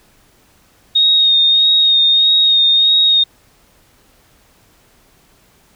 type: tone with vibrato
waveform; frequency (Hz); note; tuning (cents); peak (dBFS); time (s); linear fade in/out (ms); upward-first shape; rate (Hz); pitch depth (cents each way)
sine; 3720; A#7; -4; -8; 0.95-3.24; 10; sine; 1.6; 24
effects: pink hiss -52 dBFS RMS until 5.75 s